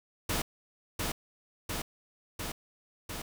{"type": "noise with echo", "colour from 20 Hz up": "pink", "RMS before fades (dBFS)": -31, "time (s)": [0.29, 0.42], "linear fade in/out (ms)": 5, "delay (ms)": 700, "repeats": 4, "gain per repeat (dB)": -2, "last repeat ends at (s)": 3.22, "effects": []}